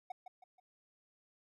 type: tone with echo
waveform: triangle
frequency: 740 Hz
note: F#5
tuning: in tune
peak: -37 dBFS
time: 0.1-0.12 s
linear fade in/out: 5 ms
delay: 160 ms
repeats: 3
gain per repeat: -8 dB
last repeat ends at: 0.6 s
effects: none